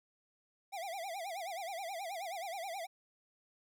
square tone with vibrato, 726 Hz, F#5, 33 cents flat, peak -40 dBFS, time 0.72-2.87 s, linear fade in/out 20 ms, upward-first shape sine, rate 9.4 Hz, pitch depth 190 cents each way, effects none

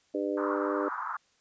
harmonic tone, 100 Hz, G2, 35 cents sharp, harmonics 3 / 4 / 5 / 6, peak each -32 / -33 / -34 / -35 dBFS, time 0.14-0.89 s, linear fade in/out 10 ms
pink band-pass noise, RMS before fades -35 dBFS, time 0.37-1.17 s, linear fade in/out 5 ms, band 950 to 1400 Hz, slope 48 dB/octave
effects white hiss -68 dBFS RMS until 1.4 s + resampled to 16000 Hz

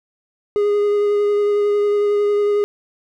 triangle tone with vibrato, 411.9 Hz, G#4, 14 cents flat, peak -12 dBFS, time 0.56-2.64 s, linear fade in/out 0 ms, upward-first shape sine, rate 11 Hz, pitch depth 12 cents each way, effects none

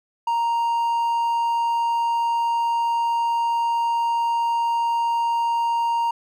triangle tone, 932.3 Hz, A#5, in tune, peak -17 dBFS, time 0.27-6.11 s, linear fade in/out 5 ms, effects none

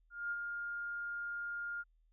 sine tone with ADSR envelope, 1411 Hz, F6, 17 cents sharp, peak -34 dBFS, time 0.1-1.84 s, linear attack 210 ms, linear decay 44 ms, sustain -4 dB, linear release 35 ms, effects added 40 Hz sine -67 dBFS peak until 2.12 s

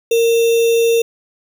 sine tone with sample-and-hold, 462.3 Hz, A#4, 14 cents flat, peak -10 dBFS, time 0.11-1.02 s, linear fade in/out 5 ms, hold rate 3150 Hz, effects none

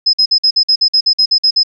sine tone bursts, 5100 Hz, D#8, 42 cents sharp, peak -7 dBFS, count 13, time 0.06-1.634 s, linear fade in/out 10 ms, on 74 ms, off 51 ms, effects none

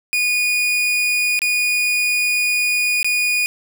40% pulse tone with dropouts, 2458 Hz, D#7, 22 cents flat, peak -15 dBFS, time 0.13-3.46 s, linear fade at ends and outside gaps 0 ms, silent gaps 1.391-1.418 / 3.029-3.045 s, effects none

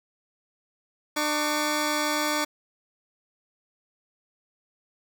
10% pulse tone pair together, 300.3 / 1133.8 Hz, D4 / C#6, +39 / +39 cents, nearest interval octave + major seventh, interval 2300 cents, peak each -17 / -21 dBFS, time 1.16-2.45 s, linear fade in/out 10 ms, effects none

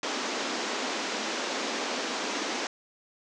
pink band-pass noise, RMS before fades -32 dBFS, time 0.03-2.67 s, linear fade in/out 2 ms, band 230 to 6900 Hz, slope 48 dB/octave, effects none

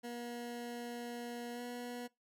20% pulse tone with pitch glide, 239.1 to 243 Hz, A#3 to B3, +44 to -28 cents, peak -37 dBFS, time 0.03-2.08 s, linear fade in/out 20 ms, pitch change +28 cents, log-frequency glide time 1.53-1.61 s, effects noise-tail reverb RT60 0.2 s tail -22 dB re dry

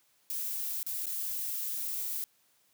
violet noise with dropouts, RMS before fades -35 dBFS, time 0.3-2.24 s, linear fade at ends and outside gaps 0 ms, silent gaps 0.83-0.865 / 1.057-1.067 s, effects white hiss -69 dBFS RMS until 2.73 s + high-pass 100 Hz 12 dB/octave

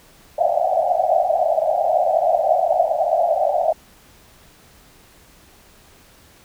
pink band-pass noise, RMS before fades -18 dBFS, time 0.38-3.73 s, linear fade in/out 5 ms, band 600 to 760 Hz, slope 96 dB/octave, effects pink hiss -50 dBFS RMS until 6.44 s

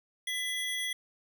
square tone pair together, 2001 / 3338 Hz, B6 / G#7, +22 / +8 cents, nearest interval major sixth, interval 886 cents, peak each -35 / -35 dBFS, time 0.27-0.93 s, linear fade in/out 5 ms, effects none

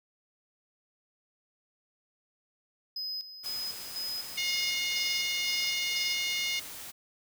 triangle tone with tremolo, 5040 Hz, D#8, 21 cents sharp, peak -32 dBFS, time 2.96-6.15 s, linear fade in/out 5 ms, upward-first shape square, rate 2 Hz, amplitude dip 70%
white noise, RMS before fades -43 dBFS, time 3.43-6.92 s, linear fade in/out 20 ms
harmonic tone, 717 Hz, F5, 45 cents sharp, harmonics 3 / 4 / 5 / 6 / 7 / 8 / 9, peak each -33 / -35 / -37 / -39 / -40 / -41 / -42 dBFS, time 4.37-6.6 s, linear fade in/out 10 ms
effects none

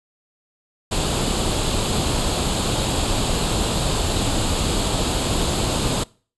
pink noise with comb filter, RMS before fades -21 dBFS, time 0.91-6.04 s, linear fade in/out 10 ms, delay 0.26 ms, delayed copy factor +0.6, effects noise-tail reverb RT60 0.4 s tail -23 dB re dry + resampled to 24000 Hz

